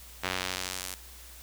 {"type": "tone with band-pass filter sweep", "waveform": "sawtooth", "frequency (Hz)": 92.5, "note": "F#2", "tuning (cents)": 0, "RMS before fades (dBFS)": -35, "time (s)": [0.23, 0.95], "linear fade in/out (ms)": 10, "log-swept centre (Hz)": [2400, 11000], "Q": 0.73, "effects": ["added 60 Hz sine -50 dBFS peak until 1.42 s", "white hiss -50 dBFS RMS until 1.42 s"]}